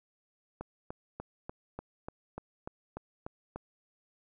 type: click train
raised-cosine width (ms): 1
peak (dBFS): -25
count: 11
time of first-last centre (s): 0.61-3.56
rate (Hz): 3.39
effects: none